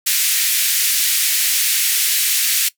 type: band-pass noise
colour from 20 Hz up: white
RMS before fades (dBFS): -17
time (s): 0.06-2.69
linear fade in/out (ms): 10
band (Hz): 1900 to 16000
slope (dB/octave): 24
effects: noise-tail reverb RT60 0.1 s tail -19 dB re dry